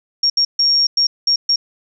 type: tone bursts at uneven times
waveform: sine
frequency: 5550 Hz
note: F8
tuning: 12 cents flat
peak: -11 dBFS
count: 6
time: 0.23-0.3 / 0.37-0.45 / 0.59-0.87 / 0.97-1.07 / 1.27-1.36 / 1.49-1.56 s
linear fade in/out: 5 ms
effects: none